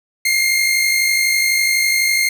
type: tone pair together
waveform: sawtooth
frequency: 2114 / 2166 Hz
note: C7 / C#7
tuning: +17 / -41 cents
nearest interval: unison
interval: 42 cents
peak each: -11 / -18 dBFS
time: 0.25-2.29 s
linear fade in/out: 5 ms
effects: none